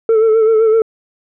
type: tone with vibrato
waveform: sine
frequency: 443 Hz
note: A4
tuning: 12 cents sharp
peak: -5 dBFS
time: 0.09-0.82 s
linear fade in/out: 2 ms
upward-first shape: sine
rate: 7.8 Hz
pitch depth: 44 cents each way
effects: tanh soft clip ceiling -7 dBFS